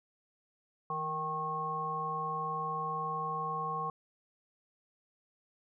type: harmonic tone with a mistuned harmonic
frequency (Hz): 155.56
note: D#3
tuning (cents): 0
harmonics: 1 / 3 / 5 / 7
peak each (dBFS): -43 / -43 / -40 / -34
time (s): 0.9-3.9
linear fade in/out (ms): 2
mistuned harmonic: 1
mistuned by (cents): +56
effects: none